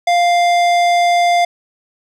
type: tone with tanh clipping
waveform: sine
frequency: 698.5 Hz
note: F5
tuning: in tune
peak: -12 dBFS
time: 0.07-1.45 s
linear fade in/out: 5 ms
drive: 17 dB
effects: none

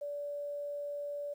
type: tone with quantisation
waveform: sine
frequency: 578 Hz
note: D5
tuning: 28 cents flat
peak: -36 dBFS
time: 0.01-1.34 s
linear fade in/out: 10 ms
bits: 11
effects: none

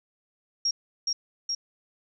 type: tone with echo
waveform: sine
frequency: 5588 Hz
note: F8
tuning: in tune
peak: -22 dBFS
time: 0.65-0.71 s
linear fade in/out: 5 ms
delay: 420 ms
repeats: 2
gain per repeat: -2 dB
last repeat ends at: 1.55 s
effects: none

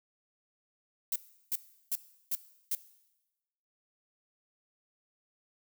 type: noise bursts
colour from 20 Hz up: violet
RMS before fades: -31 dBFS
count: 5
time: 1.12-2.75 s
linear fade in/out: 2 ms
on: 38 ms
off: 360 ms
effects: noise-tail reverb RT60 1.0 s tail -17 dB re dry

